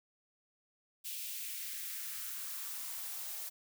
blue noise with high-pass filter sweep, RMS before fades -42 dBFS, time 1.04-3.5 s, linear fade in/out 20 ms, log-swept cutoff 3000 to 600 Hz, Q 1.9, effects none

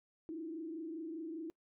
sine tone with frequency modulation, 323.6 Hz, E4, 32 cents flat, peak -40 dBFS, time 0.29-1.5 s, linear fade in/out 0 ms, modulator 25 Hz, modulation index 0.82, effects noise-tail reverb RT60 0.1 s tail -23 dB re dry

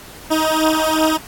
15% pulse beating tone pair, 313.4 / 316.1 Hz, D#4 / D#4, +13 / +27 cents, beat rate 2.7 Hz, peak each -11 dBFS, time 0.3-1.18 s, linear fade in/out 20 ms, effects pink hiss -38 dBFS RMS until 1.27 s + AAC 64 kbps

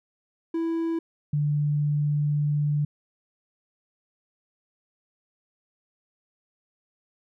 triangle / sine tone pair in turn, 330 / 147.34 Hz, E4 / D3, +2 / +6 cents, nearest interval octave + major second, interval 1396 cents, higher first, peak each -22 / -21 dBFS, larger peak second, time 0.54-0.99 / 1.33-2.85 s, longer second, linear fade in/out 5 ms, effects none

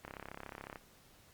click train, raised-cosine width 0.5 ms, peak -29 dBFS, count 25, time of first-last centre 0.05-0.758 s, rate 33.9 Hz, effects pink hiss -63 dBFS RMS until 1.33 s + Opus 48 kbps

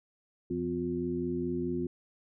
harmonic tone with a mistuned harmonic, 84.7 Hz, E2, 48 cents sharp, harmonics 1 / 2 / 3 / 4, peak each -43 / -37 / -34 / -33 dBFS, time 0.5-1.87 s, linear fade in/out 5 ms, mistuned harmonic 4, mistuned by +78 cents, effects none

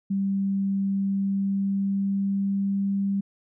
sine tone with pitch glide, 196 to 197.59 Hz, G3 to G3, 0 to +14 cents, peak -22 dBFS, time 0.1-3.21 s, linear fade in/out 10 ms, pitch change +14 cents, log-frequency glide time 0.82-2.91 s, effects none

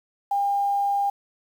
sine tone with quantisation, 803 Hz, G5, 41 cents sharp, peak -20 dBFS, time 0.31-1.1 s, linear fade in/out 5 ms, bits 8, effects none

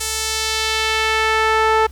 sawtooth tone with band-pass filter sweep, 440 Hz, A4, in tune, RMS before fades -18 dBFS, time 0-1.87 s, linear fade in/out 10 ms, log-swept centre 8100 to 1000 Hz, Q 1, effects added 67 Hz sine -34 dBFS peak until 1.91 s + pink hiss -49 dBFS RMS until 1.91 s

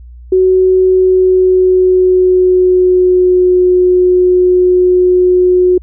sine tone with pitch glide, 372.8 to 363.2 Hz, F#4 to F#4, +13 to -32 cents, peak -5 dBFS, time 0.32-5.78 s, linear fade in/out 5 ms, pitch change -45 cents, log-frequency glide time 0.85-3.63 s, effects added 60 Hz sine -30 dBFS peak until 5.82 s

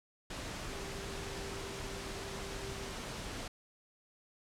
sine tone in noise, 392 Hz, G4, in tune, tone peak -47 dBFS, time 0.7-2.92 s, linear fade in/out 5 ms, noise pink, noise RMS -42 dBFS, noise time 0.3-3.48 s, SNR -8 dB, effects low-pass 8000 Hz 12 dB/octave

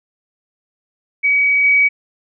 sine tone with level steps, 2268 Hz, C#7, 39 cents sharp, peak -11 / -9 dBFS, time 1.23-1.89 s, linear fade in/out 20 ms, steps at 1.64 s, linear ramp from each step 5 ms, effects none

